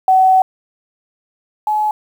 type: tone pair in turn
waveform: sine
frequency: 754 / 850.7 Hz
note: F#5 / G#5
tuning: +32 / +41 cents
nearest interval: major second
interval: 209 cents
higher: second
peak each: -7 / -13 dBFS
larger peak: first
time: 0.08-0.42 / 1.67-1.91 s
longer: first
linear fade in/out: 2 ms
effects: 7-bit